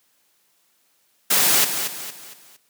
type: noise with echo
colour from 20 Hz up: white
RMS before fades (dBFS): -17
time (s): 1.3-1.65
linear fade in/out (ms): 10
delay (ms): 230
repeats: 4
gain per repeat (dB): -8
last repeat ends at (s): 2.57
effects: white hiss -64 dBFS RMS until 2.69 s + high-pass 150 Hz 12 dB/octave